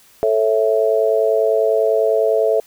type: chord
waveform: sine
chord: A major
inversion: none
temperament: just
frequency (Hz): 440 / 550 / 660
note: A4 / C#5 / E5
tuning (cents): 0 / -14 / +2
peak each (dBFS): -16 / -20 / -17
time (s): 0.23-2.6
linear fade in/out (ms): 0
effects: white hiss -50 dBFS RMS until 2.66 s